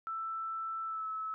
sine tone with pitch glide, 1326 to 1299.5 Hz, E6 to E6, +10 to -25 cents, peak -35 dBFS, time 0.07-1.34 s, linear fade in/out 0 ms, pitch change -35 cents, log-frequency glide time 0.85-1.07 s, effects none

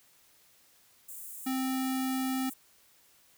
white high-pass noise, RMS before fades -44 dBFS, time 1.08-2.54 s, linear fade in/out 10 ms, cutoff 7200 Hz, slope 48 dB/octave
square tone, 261.6 Hz, C4, in tune, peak -30 dBFS, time 1.46-2.5 s, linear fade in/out 10 ms
effects white hiss -63 dBFS RMS until 3.37 s

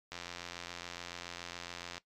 click train, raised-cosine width 0.2 ms, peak -24 dBFS, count 163, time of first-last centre 0.12-1.98 s, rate 87.1 Hz, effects noise-tail reverb RT60 0.1 s tail -17 dB re dry + MP3 96 kbps

